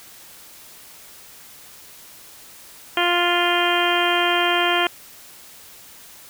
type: harmonic tone with a mistuned harmonic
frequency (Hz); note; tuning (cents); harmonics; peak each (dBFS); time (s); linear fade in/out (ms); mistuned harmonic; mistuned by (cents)
350; F4; +4; 1 / 2 / 3 / 4 / 5 / 6 / 7 / 8 / 9; -24 / -23 / -25 / -25 / -26 / -29 / -27 / -28 / -25; 2.97-4.87; 2; 6; -15
effects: white hiss -44 dBFS RMS until 6.29 s